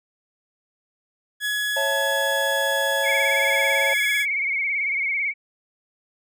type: tone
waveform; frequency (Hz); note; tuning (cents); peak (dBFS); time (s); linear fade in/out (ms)
30% pulse; 1685; G#6; +25; -20; 1.4-4.26; 50
type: chord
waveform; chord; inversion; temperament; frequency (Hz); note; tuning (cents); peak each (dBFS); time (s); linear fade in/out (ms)
triangle; A major; first; just; 550 / 660 / 880; C#5 / E5 / A5; -14 / +2 / 0; -23 / -28 / -27; 1.76-3.94; 10
type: tone with vibrato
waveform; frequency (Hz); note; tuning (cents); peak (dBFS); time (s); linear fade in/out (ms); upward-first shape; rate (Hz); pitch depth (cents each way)
sine; 2217; C#7; 0; -21; 3.03-5.34; 50; sine; 18; 71
effects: none